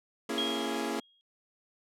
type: chord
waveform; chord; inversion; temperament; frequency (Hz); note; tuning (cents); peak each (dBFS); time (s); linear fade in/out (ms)
sawtooth; A# half-diminished seventh; none; equal with one note detuned; 233.1 / 277.2 / 336.4 / 415.3; A#3 / C#4 / E4 / G#4; 0 / 0 / +35 / 0; -33; 0.29-1; 5
type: tone with exponential decay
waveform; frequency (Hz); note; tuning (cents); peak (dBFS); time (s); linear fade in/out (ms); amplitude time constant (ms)
sine; 3272; G#7; -26; -28; 0.38-1.21; 0; 180
effects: low-pass 12000 Hz 12 dB/octave